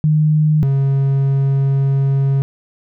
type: tone pair in turn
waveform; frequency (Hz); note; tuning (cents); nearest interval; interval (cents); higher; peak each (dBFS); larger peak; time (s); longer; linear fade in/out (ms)
sine / triangle; 153.3 / 136.99; D#3 / C#3; -25 / -20; major second; 195; first; -10; neither; 0.04-0.63 / 0.63-2.42; second; 0
effects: none